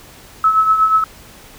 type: tone with tremolo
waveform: sine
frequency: 1297 Hz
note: E6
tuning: 28 cents flat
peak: -7 dBFS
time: 0.44-1.04 s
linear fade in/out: 2 ms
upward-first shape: triangle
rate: 8.3 Hz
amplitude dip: 65%
effects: pink hiss -41 dBFS RMS until 1.58 s